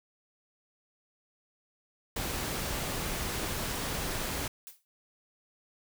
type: noise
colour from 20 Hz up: pink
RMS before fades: -34 dBFS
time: 2.16-4.48 s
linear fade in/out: 5 ms
type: noise with exponential decay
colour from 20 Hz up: blue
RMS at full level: -42 dBFS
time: 4.67-4.85 s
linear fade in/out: 0 ms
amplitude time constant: 37 ms
effects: none